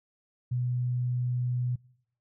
sine tone, 123.8 Hz, B2, 5 cents sharp, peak -26 dBFS, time 0.51-1.76 s, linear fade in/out 10 ms, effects noise-tail reverb RT60 0.7 s tail -24 dB re dry

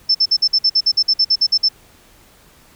sine tone bursts, 5300 Hz, E8, 9 cents sharp, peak -10 dBFS, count 15, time 0.09-1.688 s, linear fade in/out 10 ms, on 58 ms, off 52 ms, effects pink hiss -49 dBFS RMS until 2.75 s

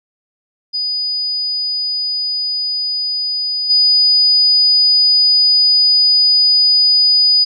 sine tone with level steps, 4950 Hz, D#8, 10 cents flat, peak -16 / -8 dBFS, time 0.73-7.45 s, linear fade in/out 20 ms, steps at 3.69 s, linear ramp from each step 20 ms, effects none

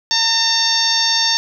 harmonic tone, 908 Hz, A#5, 46 cents flat, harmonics 1 / 2 / 3 / 4 / 5 / 6 / 7, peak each -24 / -24 / -29 / -20 / -19 / -18 / -24 dBFS, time 0.11-1.37 s, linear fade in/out 0 ms, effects 8-bit

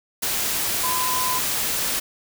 sine tone in noise, 1013 Hz, B5, 44 cents sharp, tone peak -24 dBFS, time 0.83-1.39 s, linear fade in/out 10 ms, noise white, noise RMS -24 dBFS, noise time 0.22-2 s, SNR -3 dB, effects none

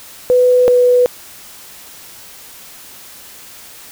sine tone pair in turn, 498.2 / 493.9 Hz, B4 / B4, +15 / 0 cents, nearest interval unison, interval 15 cents, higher first, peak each -7 dBFS, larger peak neither, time 0.3-0.68 / 0.68-1.06 s, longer neither, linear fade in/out 0 ms, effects white hiss -37 dBFS RMS until 3.91 s

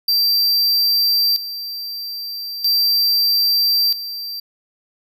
square tone with tremolo, 4699 Hz, D8, in tune, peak -14 dBFS, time 0.08-4.4 s, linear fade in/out 5 ms, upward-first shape square, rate 0.39 Hz, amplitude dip 75%, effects none

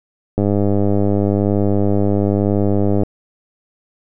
click train, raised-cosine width 2 ms, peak -4 dBFS, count 269, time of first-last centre 0.38-3.033 s, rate 101 Hz, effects none

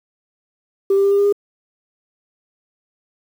sine tone with pitch steps, 392 / 395 / 397.9 / 400.9 / 404 / 407 Hz, G4 / G4 / G4 / G4 / G#4 / G#4, 0 / +13 / +26 / +39 / -48 / -35 cents, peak -10 dBFS, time 0.9-1.326 s, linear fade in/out 5 ms, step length 71 ms, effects tanh soft clip ceiling -9 dBFS + 7-bit

